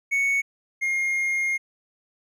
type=tone pair in turn; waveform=triangle; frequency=2219 / 2133 Hz; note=C#7 / C7; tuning=+1 / +33 cents; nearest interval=minor second; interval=68 cents; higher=first; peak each=-18 / -20 dBFS; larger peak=first; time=0.11-0.42 / 0.81-1.58 s; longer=second; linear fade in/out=20 ms; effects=none